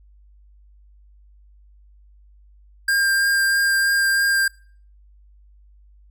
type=tone with vibrato; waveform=square; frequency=1600 Hz; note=G6; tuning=35 cents sharp; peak=-17 dBFS; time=2.88-4.48 s; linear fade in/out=5 ms; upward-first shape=triangle; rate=3.1 Hz; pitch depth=12 cents each way; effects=noise-tail reverb RT60 0.5 s tail -26 dB re dry + added 50 Hz sine -48 dBFS peak until 6.1 s